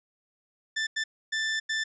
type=tone bursts at uneven times; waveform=sawtooth; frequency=1768 Hz; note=A6; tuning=8 cents sharp; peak=-23 dBFS; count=4; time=0.76-0.87 / 0.96-1.04 / 1.32-1.6 / 1.69-1.84 s; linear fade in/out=10 ms; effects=resampled to 16000 Hz